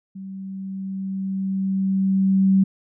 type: tone with level ramp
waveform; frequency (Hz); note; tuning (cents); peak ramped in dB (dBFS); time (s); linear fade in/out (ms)
sine; 192.3; G3; -33; -32 to -12; 0.15-2.64; 10
effects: none